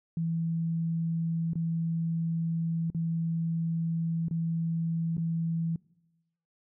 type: tone with dropouts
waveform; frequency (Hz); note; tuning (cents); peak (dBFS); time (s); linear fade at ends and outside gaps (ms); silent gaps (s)
sine; 165.1; E3; +3; -27; 0.17-5.76; 2; 1.534-1.555 / 2.902-2.947 / 4.284-4.31 / 5.169-5.179
effects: noise-tail reverb RT60 1.0 s tail -23 dB re dry